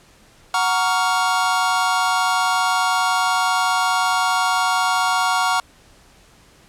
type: chord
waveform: square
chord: Gb major seventh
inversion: none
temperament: equal with one note detuned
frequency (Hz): 740 / 932.3 / 1122.3 / 1396.9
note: Gb5 / Bb5 / Db6 / F6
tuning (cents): 0 / 0 / +21 / 0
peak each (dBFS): -23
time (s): 0.54-5.6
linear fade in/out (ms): 2
effects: pink hiss -51 dBFS RMS until 6.68 s + low-pass 10000 Hz 12 dB/octave